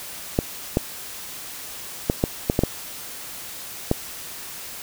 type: clicks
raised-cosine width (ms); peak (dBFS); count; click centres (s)
2; -4; 8; 0.389 / 0.771 / 2.099 / 2.239 / 2.499 / 2.591 / 2.636 / 3.914
effects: white hiss -36 dBFS RMS until 4.82 s